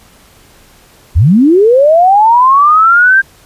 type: linear sweep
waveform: sine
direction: up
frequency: 62.5 to 1600 Hz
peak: -3 dBFS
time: 1.15-3.22 s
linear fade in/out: 20 ms
effects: pink hiss -43 dBFS RMS until 3.45 s + resampled to 32000 Hz